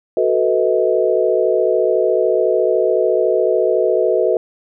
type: chord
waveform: sine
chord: B dominant seventh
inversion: second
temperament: equal with one note detuned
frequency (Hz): 370 / 440 / 493.9 / 637.5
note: F#4 / A4 / B4 / D#5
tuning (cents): 0 / 0 / 0 / +42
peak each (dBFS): -18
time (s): 0.17-4.37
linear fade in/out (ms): 2
effects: none